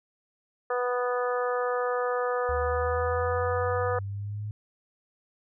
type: harmonic tone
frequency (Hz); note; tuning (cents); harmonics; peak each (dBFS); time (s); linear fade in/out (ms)
246.9; B3; 0; 2 / 3 / 4 / 5 / 6 / 7; -27 / -34 / -37 / -32 / -39 / -39; 0.7-3.99; 5
type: linear sweep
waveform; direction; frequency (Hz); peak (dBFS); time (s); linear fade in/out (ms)
sine; up; 74.1 to 106.1; -31; 2.49-4.51; 0
effects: none